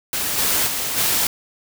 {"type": "noise with level steps", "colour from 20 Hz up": "white", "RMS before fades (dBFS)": [-23, -19, -24, -19], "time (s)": [0.13, 1.27], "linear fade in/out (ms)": 2, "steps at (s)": [0.37, 0.66, 0.96], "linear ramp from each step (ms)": 20, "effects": []}